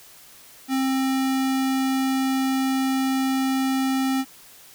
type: tone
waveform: square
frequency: 265.1 Hz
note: C4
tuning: 23 cents sharp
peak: -21 dBFS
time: 0.68-4.25 s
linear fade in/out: 50 ms
effects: white hiss -48 dBFS RMS until 4.74 s